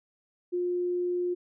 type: tone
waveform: sine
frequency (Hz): 355.5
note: F4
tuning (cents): +31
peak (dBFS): -26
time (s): 0.52-1.35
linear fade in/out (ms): 20
effects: none